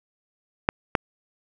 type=clicks; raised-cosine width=0.5 ms; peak=-3 dBFS; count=2; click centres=0.689 / 0.952 s; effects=none